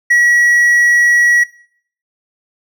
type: tone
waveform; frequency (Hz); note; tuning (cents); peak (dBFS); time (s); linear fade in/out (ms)
triangle; 1923; B6; -47; -5; 0.1-1.44; 10
effects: noise-tail reverb RT60 0.6 s tail -21 dB re dry